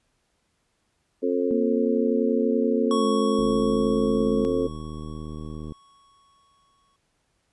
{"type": "harmonic tone", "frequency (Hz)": 89.1, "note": "F2", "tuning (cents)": 35, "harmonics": [3, 4, 5, 6], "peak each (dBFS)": [-26, -29, -24, -30], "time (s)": [1.22, 4.68], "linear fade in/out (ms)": 20}
{"type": "tone with pitch glide", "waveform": "sine", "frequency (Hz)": [235.5, 214.7], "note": ["A#3", "A3"], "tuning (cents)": [18, -42], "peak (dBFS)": -24, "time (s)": [1.51, 4.45], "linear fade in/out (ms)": 0, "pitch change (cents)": -160, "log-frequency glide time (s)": [2.91, 3.05]}
{"type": "tone with exponential decay", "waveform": "square", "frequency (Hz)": 1110, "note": "C#6", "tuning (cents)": 2, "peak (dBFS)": -26, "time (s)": [2.91, 6.96], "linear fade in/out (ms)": 1, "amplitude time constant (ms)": 880}
{"type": "click train", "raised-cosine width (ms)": 3, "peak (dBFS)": -24, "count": 181, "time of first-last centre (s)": [3.39, 5.722], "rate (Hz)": 77.2}
{"effects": ["pink hiss -71 dBFS RMS until 7.52 s", "resampled to 24000 Hz"]}